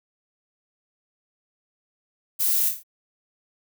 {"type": "noise with echo", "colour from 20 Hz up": "violet", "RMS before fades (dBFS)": -23, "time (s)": [2.39, 2.7], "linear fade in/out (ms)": 20, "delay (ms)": 27, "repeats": 5, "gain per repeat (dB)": -5, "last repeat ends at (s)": 2.835, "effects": []}